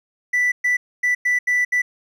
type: tone bursts at uneven times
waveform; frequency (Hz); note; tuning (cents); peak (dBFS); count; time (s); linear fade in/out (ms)
triangle; 1975.5; B6; 0; -13; 6; 0.33-0.52 / 0.64-0.77 / 1.03-1.15 / 1.25-1.39 / 1.47-1.65 / 1.72-1.82; 10
effects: tanh soft clip ceiling -10 dBFS